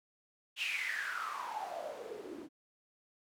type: noise with band-pass filter sweep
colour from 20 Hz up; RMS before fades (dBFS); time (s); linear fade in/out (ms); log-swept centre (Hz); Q
white; -40; 0.56-2.49; 50; 2900 to 280; 9.7
effects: none